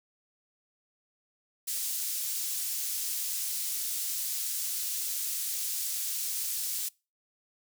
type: high-pass noise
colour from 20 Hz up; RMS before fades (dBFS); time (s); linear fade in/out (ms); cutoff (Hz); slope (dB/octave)
pink; -33; 1.67-6.89; 10; 6700; 12
effects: noise-tail reverb RT60 0.3 s tail -25 dB re dry